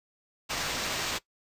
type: noise with sample-and-hold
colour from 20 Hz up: violet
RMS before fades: -32 dBFS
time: 0.49-1.19 s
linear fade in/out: 20 ms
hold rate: 11025 Hz
effects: noise-tail reverb RT60 0.1 s tail -19 dB re dry + resampled to 32000 Hz